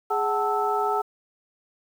sine tone cluster, 415.7 / 748 / 882 / 1311 Hz, G#4 / F#5 / A5 / E6, +2 / +19 / +4 / -10 cents, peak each -27 dBFS, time 0.1-1.02 s, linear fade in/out 10 ms, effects 8-bit

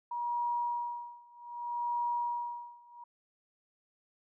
sine tone with tremolo, 956 Hz, A#5, 43 cents sharp, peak -29 dBFS, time 0.11-3.04 s, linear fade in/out 5 ms, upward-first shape sine, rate 0.64 Hz, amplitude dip 95%, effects none

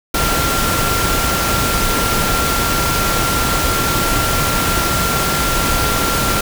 sine tone in noise, 1374 Hz, F6, 29 cents flat, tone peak -20 dBFS, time 0.14-6.41 s, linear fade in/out 5 ms, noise pink, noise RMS -17 dBFS, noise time 0.14-6.41 s, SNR -6 dB, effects none

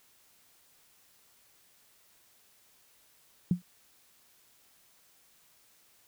sine tone with exponential decay, 177.5 Hz, F3, 28 cents sharp, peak -19 dBFS, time 3.51-3.62 s, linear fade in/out 2 ms, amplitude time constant 23 ms, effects white hiss -64 dBFS RMS until 6.07 s

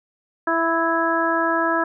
harmonic tone with a mistuned harmonic, 331.1 Hz, E4, 8 cents sharp, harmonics 1 / 2 / 3 / 4 / 5, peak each -24 / -24 / -24 / -24 / -24 dBFS, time 0.47-1.84 s, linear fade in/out 5 ms, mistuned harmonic 4, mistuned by -19 cents, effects none

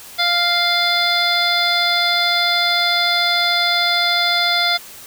harmonic tone, 698.5 Hz, F5, in tune, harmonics 1 / 2 / 3 / 5 / 6 / 7, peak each -22 / -22 / -21 / -19 / -23 / -23 dBFS, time 0.18-4.78 s, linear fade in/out 20 ms, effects white hiss -38 dBFS RMS until 5.06 s

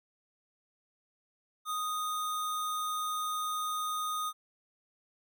sine tone with sample-and-hold, 1244.5 Hz, D#6, in tune, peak -31 dBFS, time 1.65-4.33 s, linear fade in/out 50 ms, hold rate 4900 Hz, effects none

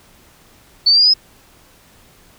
sine linear sweep, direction up, 4435 to 5150 Hz, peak -8 dBFS, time 0.86-1.14 s, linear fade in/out 10 ms, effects pink hiss -49 dBFS RMS until 2.38 s

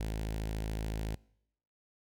sawtooth tone with notch filter, 53.8 Hz, A1, 38 cents flat, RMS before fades -36 dBFS, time 0-1.15 s, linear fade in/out 5 ms, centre 1200 Hz, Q 1.9, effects noise-tail reverb RT60 0.8 s tail -25 dB re dry

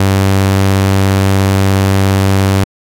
sawtooth tone, 97 Hz, G2, 18 cents flat, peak -4 dBFS, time 0-2.64 s, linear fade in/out 5 ms, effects AAC 64 kbps

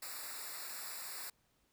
white noise with comb filter, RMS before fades -45 dBFS, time 0.02-1.3 s, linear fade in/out 5 ms, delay 0.32 ms, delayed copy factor -1, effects pink hiss -75 dBFS RMS until 1.72 s

